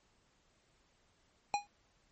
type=tone with exponential decay; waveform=square; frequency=821 Hz; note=G#5; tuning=20 cents flat; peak=-27 dBFS; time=1.54-1.67 s; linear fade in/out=0 ms; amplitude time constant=28 ms; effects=pink hiss -72 dBFS RMS until 2.11 s + MP3 32 kbps